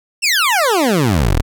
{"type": "exponential sweep", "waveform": "20% pulse", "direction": "down", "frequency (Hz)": [2801, 32.14], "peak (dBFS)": -7, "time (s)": [0.22, 1.42], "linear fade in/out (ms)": 20, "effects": []}